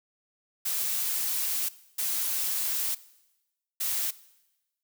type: noise bursts at uneven times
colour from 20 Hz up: blue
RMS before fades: -29 dBFS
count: 3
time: 0.65-1.69 / 1.98-2.95 / 3.8-4.11 s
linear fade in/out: 10 ms
effects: noise-tail reverb RT60 1.0 s tail -19 dB re dry